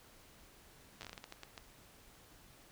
slowing click train, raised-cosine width 0.2 ms, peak -29 dBFS, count 12, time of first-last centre 1.01-1.578 s, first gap 9 ms, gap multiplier 1.32, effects pink hiss -61 dBFS RMS until 2.71 s

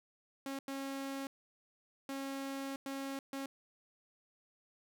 sawtooth tone bursts at uneven times, 272.8 Hz, C#4, 28 cents flat, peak -35 dBFS, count 5, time 0.46-0.59 / 0.68-1.27 / 2.09-2.76 / 2.86-3.19 / 3.33-3.46 s, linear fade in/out 2 ms, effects none

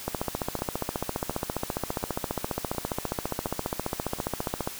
two click trains, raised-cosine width 1 ms, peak -23 / -13 dBFS, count 6 / 69, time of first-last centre 0.59-4.187 / 0.08-4.675 s, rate 1.39 / 14.8 Hz, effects white hiss -40 dBFS RMS until 4.79 s

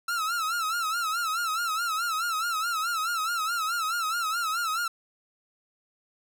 45% pulse tone with vibrato, 1337 Hz, E6, 24 cents sharp, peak -26 dBFS, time 0.08-4.88 s, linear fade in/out 5 ms, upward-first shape sine, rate 4.7 Hz, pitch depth 110 cents each way, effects none

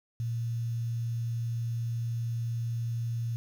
sine tone with quantisation, 116.54 Hz, A#2, in tune, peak -29 dBFS, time 0.2-3.36 s, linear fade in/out 0 ms, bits 9, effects none

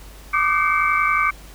sine tone cluster, 1177 / 1228 / 1531 / 2126 / 2293 Hz, D6 / D#6 / G6 / C7 / D7, +3 / -23 / -41 / +27 / -42 cents, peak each -19 / -24 / -25 / -25 / -22 dBFS, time 0.33-1.31 s, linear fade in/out 10 ms, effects added 50 Hz sine -40 dBFS peak until 1.54 s + pink hiss -45 dBFS RMS until 1.54 s

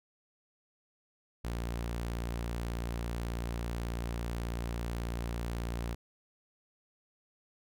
sawtooth tone, 58.27 Hz, A#1, in tune, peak -30 dBFS, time 1.44-5.95 s, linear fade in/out 10 ms, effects none

